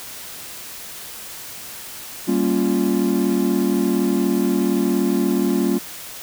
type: chord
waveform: triangle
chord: G half-diminished seventh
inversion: none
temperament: equal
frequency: 196 / 233.1 / 277.2 / 349.2 Hz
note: G3 / Bb3 / Db4 / F4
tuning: 0 / 0 / 0 / 0 cents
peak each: -20 dBFS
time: 2.27-5.79 s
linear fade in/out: 20 ms
effects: white hiss -35 dBFS RMS until 6.22 s